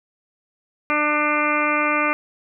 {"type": "harmonic tone", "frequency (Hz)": 298.6, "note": "D4", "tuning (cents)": 29, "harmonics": [1, 2, 3, 4, 5, 6, 7, 8, 9], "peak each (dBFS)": [-26, -26, -30, -22, -27, -36, -25, -25, -33], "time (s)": [0.9, 2.13], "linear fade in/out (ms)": 0, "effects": []}